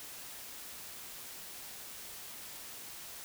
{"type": "silence", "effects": ["white hiss -47 dBFS RMS until 3.24 s"]}